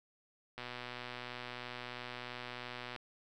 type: click train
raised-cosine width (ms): 0.3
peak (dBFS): -27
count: 294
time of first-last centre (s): 0.58-2.962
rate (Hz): 123
effects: none